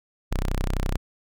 sawtooth tone, 31.74 Hz, B0, 48 cents sharp, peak -19 dBFS, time 0.31-0.97 s, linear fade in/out 10 ms, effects none

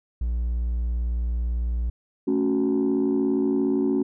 triangle tone, 59 Hz, A#1, 22 cents sharp, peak -20 dBFS, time 0.21-1.9 s, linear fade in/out 5 ms
sine chord, F# minor, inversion first, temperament equal, 220 / 277.2 / 370 Hz, A3 / C#4 / F#4, 0 / 0 / 0 cents, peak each -25 / -21 / -23 dBFS, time 2.27-4.03 s, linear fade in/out 10 ms
effects tanh soft clip ceiling -15 dBFS

